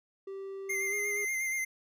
triangle tone with pitch glide, 389.5 to 408.6 Hz, G4 to G#4, -11 to -28 cents, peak -36 dBFS, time 0.27-1.25 s, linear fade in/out 5 ms, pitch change +83 cents, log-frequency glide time 0.89-0.94 s
square tone with vibrato, 2093 Hz, C7, in tune, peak -31 dBFS, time 0.69-1.65 s, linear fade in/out 10 ms, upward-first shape sine, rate 8.4 Hz, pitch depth 27 cents each way
effects none

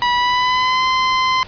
sawtooth tone with pitch glide, 975 to 1033 Hz, B5 to C6, -23 to -22 cents, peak -10 dBFS, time 0.02-1.43 s, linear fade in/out 0 ms, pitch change +101 cents, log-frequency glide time 0.13-0.86 s, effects pink hiss -37 dBFS RMS until 1.47 s + resampled to 11025 Hz

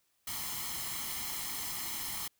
white noise with comb filter, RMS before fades -38 dBFS, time 0.27-2.28 s, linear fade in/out 5 ms, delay 0.96 ms, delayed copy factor +0.65, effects white hiss -75 dBFS RMS until 2.39 s

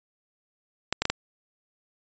clicks, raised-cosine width 0.2 ms, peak -6 dBFS, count 4, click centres 0.926 / 1.02 / 1.054 / 1.1 s, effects resampled to 16000 Hz

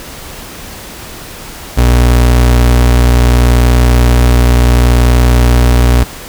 35% pulse tone, 60.7 Hz, B1, 29 cents flat, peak -3 dBFS, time 1.77-6.04 s, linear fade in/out 10 ms, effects pink hiss -28 dBFS RMS until 6.28 s

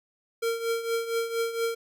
square tone with tremolo, 460 Hz, A#4, 23 cents flat, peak -24 dBFS, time 0.42-1.75 s, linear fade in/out 10 ms, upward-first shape triangle, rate 4.3 Hz, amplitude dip 75%, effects none

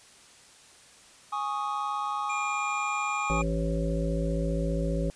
triangle chord, Ab suspended fourth, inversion none, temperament just, 830.6 / 1107.5 / 1245.9 Hz, Ab5 / Db6 / Eb6, 0 / -2 / +2 cents, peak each -31 dBFS, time 1.32-3.42 s, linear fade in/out 10 ms
square tone, 2411 Hz, D7, 45 cents sharp, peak -33 dBFS, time 2.29-3.43 s, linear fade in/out 10 ms
harmonic tone, 55 Hz, A1, in tune, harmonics 1 / 3 / 5 / 7 / 9 / 10, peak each -29 / -30 / -36 / -37 / -39 / -34 dBFS, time 3.3-5.1 s, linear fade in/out 0 ms
effects white hiss -54 dBFS RMS until 5.15 s + resampled to 22050 Hz

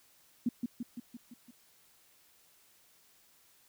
sine tone with echo, 240 Hz, B3, 49 cents flat, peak -26 dBFS, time 0.46-0.49 s, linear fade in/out 5 ms, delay 170 ms, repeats 6, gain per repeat -4 dB, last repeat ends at 1.51 s, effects white hiss -65 dBFS RMS until 3.68 s

